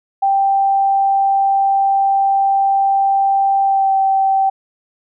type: tone with pitch glide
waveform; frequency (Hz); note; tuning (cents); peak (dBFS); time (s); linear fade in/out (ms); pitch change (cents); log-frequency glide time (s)
sine; 785 to 775.5; G5 to G5; +2 to -19; -11; 0.22-4.5; 10; -21; 3.63-3.93
effects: none